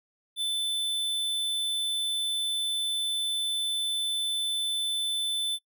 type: tone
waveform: square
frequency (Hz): 3520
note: A7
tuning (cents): 0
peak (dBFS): -27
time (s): 0.36-5.59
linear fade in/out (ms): 50
effects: noise-tail reverb RT60 0.1 s tail -25 dB re dry

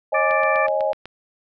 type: chord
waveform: sine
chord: C# suspended second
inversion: none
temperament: equal with one note detuned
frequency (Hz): 541.7 / 622.3 / 830.6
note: C#5 / D#5 / G#5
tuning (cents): -40 / 0 / 0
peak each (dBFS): -23 / -21 / -25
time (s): 0.12-0.93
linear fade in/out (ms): 10
type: harmonic tone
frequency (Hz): 587.3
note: D5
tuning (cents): 0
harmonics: 2 / 3 / 4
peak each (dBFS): -22 / -24 / -25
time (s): 0.14-0.67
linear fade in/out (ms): 10
type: click train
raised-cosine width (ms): 0.3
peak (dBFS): -19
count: 7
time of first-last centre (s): 0.31-1.056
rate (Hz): 8.04
effects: none

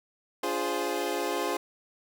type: chord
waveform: 25% pulse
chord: D half-diminished seventh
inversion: none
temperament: equal with one note detuned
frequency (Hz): 289 / 349.2 / 415.3 / 523.3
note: D4 / F4 / Ab4 / C5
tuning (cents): -28 / 0 / 0 / 0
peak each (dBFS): -33 / -29 / -29 / -30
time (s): 0.43-1.57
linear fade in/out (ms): 5
effects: none

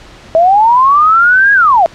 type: linear two-way sweep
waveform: sine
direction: up then down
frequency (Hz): 634 to 1661.2 to 634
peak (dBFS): -4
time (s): 0.35-1.86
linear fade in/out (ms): 0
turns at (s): 1.53
effects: pink hiss -36 dBFS RMS until 1.94 s + low-pass 5000 Hz 12 dB/octave

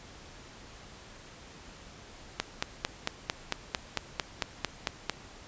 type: click train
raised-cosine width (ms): 0.2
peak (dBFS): -10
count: 13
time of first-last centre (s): 2.4-5.097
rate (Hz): 4.45
effects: pink hiss -50 dBFS RMS until 5.47 s + resampled to 16000 Hz

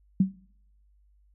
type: tone with exponential decay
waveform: sine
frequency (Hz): 189.8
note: F#3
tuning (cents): +44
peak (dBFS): -14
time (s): 0.2-0.34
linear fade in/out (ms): 5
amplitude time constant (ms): 30
effects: noise-tail reverb RT60 0.7 s tail -24 dB re dry + added 50 Hz sine -59 dBFS peak until 1.34 s

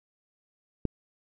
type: click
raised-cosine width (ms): 3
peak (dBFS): -14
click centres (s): 0.853
effects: none

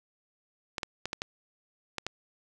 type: clicks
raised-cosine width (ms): 0.2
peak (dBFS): -15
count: 7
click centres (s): 0.782 / 0.832 / 1.056 / 1.131 / 1.219 / 1.983 / 2.066
effects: none

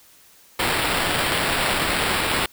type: noise with sample-and-hold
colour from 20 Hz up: white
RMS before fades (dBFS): -22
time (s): 0.59-2.46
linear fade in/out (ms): 5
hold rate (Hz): 6300
effects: white hiss -52 dBFS RMS until 2.52 s

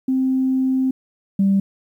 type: tone pair in turn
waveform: sine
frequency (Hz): 261.6 / 195.98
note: C4 / G3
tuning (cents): 0 / 0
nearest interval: perfect fourth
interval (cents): 500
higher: first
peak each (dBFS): -15 / -12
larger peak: second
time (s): 0.08-0.91 / 1.39-1.6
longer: first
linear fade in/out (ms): 5
effects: tanh soft clip ceiling -9 dBFS + 9-bit

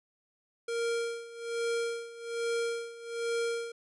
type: tone with tremolo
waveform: square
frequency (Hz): 465.8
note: A#4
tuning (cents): -1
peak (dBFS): -29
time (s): 0.68-3.72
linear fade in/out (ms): 5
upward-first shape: sine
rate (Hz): 1.2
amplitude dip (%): 85
effects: resampled to 24000 Hz

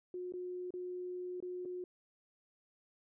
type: tone with dropouts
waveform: sine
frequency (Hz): 361.1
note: F#4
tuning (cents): -42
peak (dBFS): -39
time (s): 0.14-1.84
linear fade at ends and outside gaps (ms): 2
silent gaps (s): 0.323-0.337 / 0.706-0.738 / 1.403-1.425 / 1.651-1.656
effects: none

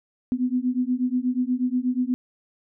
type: beating tone pair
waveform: sine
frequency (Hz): 246.9 / 255.2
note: B3 / C4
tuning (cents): 0 / -43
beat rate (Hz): 8.3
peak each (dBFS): -24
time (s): 0.32-2.14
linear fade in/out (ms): 0
effects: none

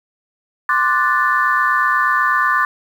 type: chord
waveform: sine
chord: D dominant seventh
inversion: third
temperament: equal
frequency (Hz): 1046.5 / 1174.7 / 1480 / 1760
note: C6 / D6 / F#6 / A6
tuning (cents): 0 / 0 / 0 / 0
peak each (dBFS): -19 / -17 / -20 / -17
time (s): 0.69-2.65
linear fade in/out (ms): 2
effects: tanh soft clip ceiling -2 dBFS + 7-bit

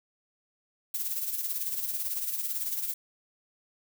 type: noise with tremolo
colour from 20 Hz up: violet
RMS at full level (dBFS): -30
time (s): 0.94-2.94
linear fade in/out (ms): 5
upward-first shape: sine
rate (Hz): 18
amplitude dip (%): 55
effects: none

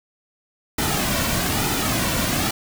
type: noise with flanger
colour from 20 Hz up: pink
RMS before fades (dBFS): -22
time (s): 0.78-2.51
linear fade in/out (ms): 5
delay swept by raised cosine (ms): 1.8 to 2.43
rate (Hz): 1.1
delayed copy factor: -0.55
effects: none

